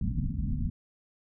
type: low-pass noise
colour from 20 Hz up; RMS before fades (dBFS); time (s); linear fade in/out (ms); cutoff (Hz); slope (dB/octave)
pink; -30; 0.01-0.7; 2; 260; 96
effects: none